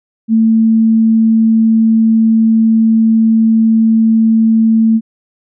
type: tone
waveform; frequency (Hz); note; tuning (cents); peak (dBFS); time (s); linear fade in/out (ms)
sine; 223.5; A3; +27; -6; 0.28-5.01; 50
effects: none